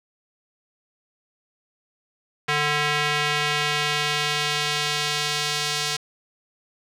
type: tone with band-pass filter sweep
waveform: square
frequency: 148.4 Hz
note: D3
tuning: 18 cents sharp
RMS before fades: -24 dBFS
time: 2.48-5.97 s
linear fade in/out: 10 ms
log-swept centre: 2200 to 4700 Hz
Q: 1.1
effects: none